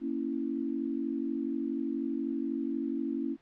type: chord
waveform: sine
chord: A# diminished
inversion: none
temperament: equal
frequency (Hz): 233.1 / 277.2 / 329.6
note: A#3 / C#4 / E4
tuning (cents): 0 / 0 / 0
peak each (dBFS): -36 / -33 / -35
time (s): 0-3.37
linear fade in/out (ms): 50
effects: pink hiss -65 dBFS RMS until 3.41 s + low-pass 3000 Hz 12 dB/octave